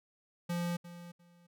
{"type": "tone with echo", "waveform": "square", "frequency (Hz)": 173.3, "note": "F3", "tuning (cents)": -13, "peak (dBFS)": -33, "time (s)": [0.49, 0.77], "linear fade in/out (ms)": 10, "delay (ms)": 350, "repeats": 2, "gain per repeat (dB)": -14, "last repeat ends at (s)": 1.47, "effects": []}